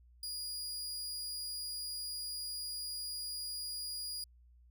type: tone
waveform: sawtooth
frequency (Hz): 4874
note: D#8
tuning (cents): -37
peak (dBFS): -36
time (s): 0.23-4.24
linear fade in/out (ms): 2
effects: added 60 Hz sine -59 dBFS peak until 4.7 s